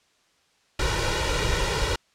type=noise with comb filter; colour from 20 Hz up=pink; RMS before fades=-24 dBFS; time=0.79-1.96 s; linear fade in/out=5 ms; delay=2.1 ms; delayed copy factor=+0.85; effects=white hiss -64 dBFS RMS until 2.14 s + low-pass 6000 Hz 12 dB/octave